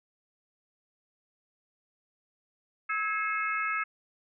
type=harmonic tone with a mistuned harmonic; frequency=431.7 Hz; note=A4; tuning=33 cents flat; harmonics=3 / 4 / 5 / 6; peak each=-31 / -34 / -33 / -38 dBFS; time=2.89-3.84 s; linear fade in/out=10 ms; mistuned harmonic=4; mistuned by=-73 cents; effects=none